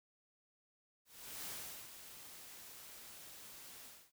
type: noise with ADSR envelope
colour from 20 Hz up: white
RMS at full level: -45 dBFS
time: 1.05-4.12 s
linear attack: 420 ms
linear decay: 410 ms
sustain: -9 dB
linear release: 270 ms
effects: none